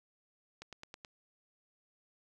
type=click train; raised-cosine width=0.2 ms; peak=-29 dBFS; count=5; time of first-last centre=0.62-1.048 s; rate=9.34 Hz; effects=none